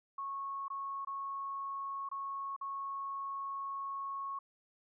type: tone with dropouts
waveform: sine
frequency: 1100 Hz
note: C#6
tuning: 14 cents flat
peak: -37 dBFS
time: 0.18-4.39 s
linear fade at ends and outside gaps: 5 ms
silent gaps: 0.682-0.701 / 1.049-1.071 / 2.09-2.114 / 2.564-2.611 s
effects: none